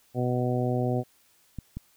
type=harmonic tone; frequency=124.3 Hz; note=B2; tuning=12 cents sharp; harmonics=1 / 2 / 3 / 4 / 5 / 6; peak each=-27 / -30 / -32 / -33 / -34 / -35 dBFS; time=0.14-1.04 s; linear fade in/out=50 ms
type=clicks; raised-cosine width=5 ms; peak=-22 dBFS; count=2; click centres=1.587 / 1.77 s
effects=white hiss -63 dBFS RMS until 1.96 s